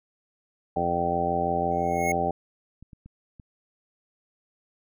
harmonic tone, 86 Hz, F2, 26 cents flat, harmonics 1 / 2 / 3 / 4 / 5 / 6 / 7 / 8 / 9, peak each -37 / -33 / -35 / -35 / -32 / -37 / -30 / -35 / -26 dBFS, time 0.76-2.31 s, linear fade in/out 5 ms
square tone with exponential growth, 2173 Hz, C#7, 35 cents flat, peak -25 dBFS, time 1.71-2.12 s, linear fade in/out 5 ms, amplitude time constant 89 ms
clicks, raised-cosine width 5 ms, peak -33 dBFS, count 4, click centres 2.826 / 2.932 / 3.06 / 3.398 s
effects none

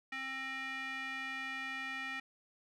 square tone with band-pass filter, 266 Hz, C4, 29 cents sharp, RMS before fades -41 dBFS, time 0.12-2.2 s, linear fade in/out 5 ms, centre 2100 Hz, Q 4.1, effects none

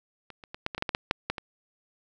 clicks, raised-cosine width 0.3 ms, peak -27 / -29 / -22 / -12 / -18 / -18 / -11 / -12 / -8 / -6 / -11 / -19 dBFS, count 12, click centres 0.303 / 0.438 / 0.545 / 0.664 / 0.748 / 0.78 / 0.824 / 0.892 / 0.949 / 1.111 / 1.3 / 1.382 s, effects none

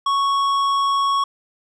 triangle tone with tanh clipping, 1108.7 Hz, C#6, in tune, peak -18 dBFS, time 0.06-1.24 s, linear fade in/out 5 ms, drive 15 dB, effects none

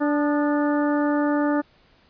harmonic tone with a mistuned harmonic, 292.5 Hz, D4, 7 cents flat, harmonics 1 / 2 / 3 / 4 / 5 / 6, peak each -20 / -26 / -30 / -32 / -34 / -36 dBFS, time 0-1.62 s, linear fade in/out 20 ms, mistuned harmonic 4, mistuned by +61 cents, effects pink hiss -58 dBFS RMS until 2.09 s + resampled to 11025 Hz

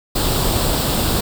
pink noise with comb filter, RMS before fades -18 dBFS, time 0.15-1.21 s, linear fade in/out 10 ms, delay 0.24 ms, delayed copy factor +0.55, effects none

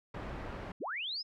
pink low-pass noise, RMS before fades -42 dBFS, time 0.14-0.72 s, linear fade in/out 5 ms, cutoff 1700 Hz, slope 12 dB/octave
sine linear sweep, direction up, 123.47 to 5274 Hz, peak -35 dBFS, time 0.8-1.23 s, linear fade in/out 20 ms
effects none

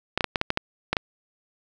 clicks, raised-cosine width 0.3 ms, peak -6 dBFS, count 9, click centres 0.176 / 0.208 / 0.243 / 0.358 / 0.414 / 0.504 / 0.574 / 0.93 / 0.968 s, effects none

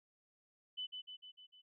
sine tone with echo, 3006 Hz, F#7, 27 cents sharp, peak -39 dBFS, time 0.77-0.87 s, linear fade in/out 20 ms, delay 150 ms, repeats 5, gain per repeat -4 dB, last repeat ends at 1.62 s, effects none

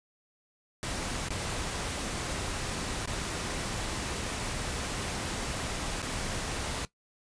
pink noise with dropouts, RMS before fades -34 dBFS, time 0.83-6.85 s, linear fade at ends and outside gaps 0 ms, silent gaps 1.285-1.305 / 3.057-3.075 / 6.019-6.027 s, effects noise-tail reverb RT60 0.1 s tail -17 dB re dry + resampled to 22050 Hz

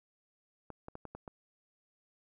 clicks, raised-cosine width 1 ms, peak -30 dBFS, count 6, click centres 0.703 / 0.884 / 0.954 / 1.053 / 1.15 / 1.278 s, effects 12-bit

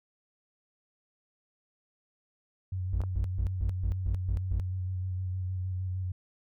sine tone with vibrato, 92.5 Hz, F#2, in tune, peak -30 dBFS, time 2.72-6.12 s, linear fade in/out 5 ms, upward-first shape square, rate 6.5 Hz, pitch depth 21 cents each way
triangle tone bursts, 56.9 Hz, A#1, 41 cents flat, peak -25 dBFS, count 8, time 2.93-4.598 s, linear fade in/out 0 ms, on 86 ms, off 140 ms
clicks, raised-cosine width 1 ms, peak -29 dBFS, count 2, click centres 3.005 / 3.037 s
effects none

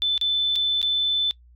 sine tone with dropouts, 3519 Hz, A7, in tune, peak -19 dBFS, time 0.02-1.31 s, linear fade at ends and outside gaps 0 ms, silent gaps 0.178-0.213 / 0.556-0.56 / 0.816-0.828 s, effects noise-tail reverb RT60 0.1 s tail -22 dB re dry + added 60 Hz sine -49 dBFS peak until 1.55 s

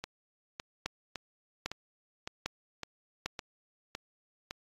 two click trains, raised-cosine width 0.2 ms, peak -20 / -15 dBFS, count 9 / 4, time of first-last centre 0.04-4.509 / 0.86-3.26 s, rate 1.79 / 1.25 Hz, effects AAC 32 kbps

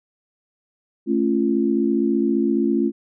sine chord, A augmented, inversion none, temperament just, 220 / 275 / 343.8 Hz, A3 / C#4 / E#4, 0 / -14 / -27 cents, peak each -21 dBFS, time 1.06-2.92 s, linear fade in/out 50 ms, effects none

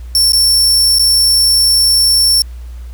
sawtooth tone with dropouts, 5430 Hz, F8, 50 cents flat, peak -5 dBFS, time 0.15-2.42 s, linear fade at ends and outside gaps 1 ms, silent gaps 0.321-0.332 / 0.986-0.994 s, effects added 60 Hz sine -25 dBFS peak until 2.93 s + pink hiss -47 dBFS RMS until 2.93 s

